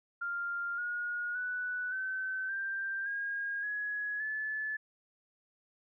sine tone with pitch steps, 1396.9 / 1440.3 / 1485.1 / 1531.3 / 1578.9 / 1628 / 1678.6 / 1730.7 Hz, F6 / F#6 / F#6 / G6 / G6 / G#6 / G#6 / A6, 0 / -47 / +6 / -41 / +12 / -35 / +18 / -29 cents, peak -33 dBFS, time 0.21-4.77 s, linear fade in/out 10 ms, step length 570 ms, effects none

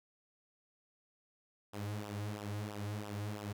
sawtooth tone with flanger, 103.83 Hz, G#2, in tune, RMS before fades -41 dBFS, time 1.73-3.53 s, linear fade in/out 10 ms, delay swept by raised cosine 0.45 to 4.55 ms, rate 3 Hz, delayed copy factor -0.75, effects none

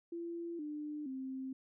sine tone with pitch steps, 339.6 / 299.1 / 263.4 Hz, F4 / D4 / C4, -48 / +32 / +12 cents, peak -39 dBFS, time 0.12-1.53 s, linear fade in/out 5 ms, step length 470 ms, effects none

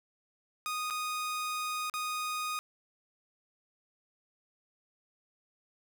sawtooth tone with dropouts, 1240 Hz, D#6, 6 cents flat, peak -29 dBFS, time 0.66-2.59 s, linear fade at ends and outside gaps 0 ms, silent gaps 0.901-0.907 / 1.898-1.939 s, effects none

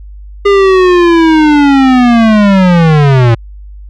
square linear sweep, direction down, 405.9 to 112.4 Hz, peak -4 dBFS, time 0.45-3.35 s, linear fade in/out 10 ms, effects added 50 Hz sine -26 dBFS peak until 3.89 s + low-pass 3000 Hz 12 dB/octave

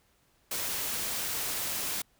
white noise, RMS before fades -33 dBFS, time 0.51-2.02 s, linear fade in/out 5 ms, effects pink hiss -68 dBFS RMS until 2.19 s

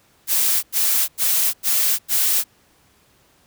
blue noise bursts, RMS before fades -18 dBFS, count 5, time 0.27-2.442 s, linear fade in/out 50 ms, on 360 ms, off 93 ms, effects pink hiss -57 dBFS RMS until 3.46 s + high-pass 60 Hz 12 dB/octave

